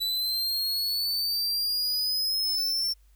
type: linear sweep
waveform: 45% pulse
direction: up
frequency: 3951 to 5440 Hz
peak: -25 dBFS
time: 0-2.94 s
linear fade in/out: 20 ms
effects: added 50 Hz sine -55 dBFS peak until 3.15 s + white hiss -69 dBFS RMS until 3.15 s